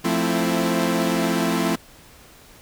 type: chord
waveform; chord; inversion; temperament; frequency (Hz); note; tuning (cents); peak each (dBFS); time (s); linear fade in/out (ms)
sawtooth; F major seventh; none; equal with one note detuned; 174.61 / 220 / 261.6 / 332.3; F3 / A3 / C4 / E4; 0 / 0 / 0 / +14; -21; 0.04-1.76; 10
effects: pink hiss -48 dBFS RMS until 2.61 s